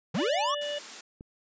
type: linear sweep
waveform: square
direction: up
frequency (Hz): 131.6 to 1195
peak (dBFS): -27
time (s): 0.14-0.55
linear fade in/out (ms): 10
type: harmonic tone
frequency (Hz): 585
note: D5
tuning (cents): -7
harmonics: 1 / 3 / 5 / 6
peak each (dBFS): -32 / -42 / -36 / -45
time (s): 0.18-0.79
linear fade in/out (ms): 10
type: high-pass noise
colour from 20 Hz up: white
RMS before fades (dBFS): -42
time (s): 0.61-1.01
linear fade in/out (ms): 5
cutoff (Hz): 190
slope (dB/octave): 96
type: click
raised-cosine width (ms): 3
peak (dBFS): -31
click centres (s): 1.209
effects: resampled to 16000 Hz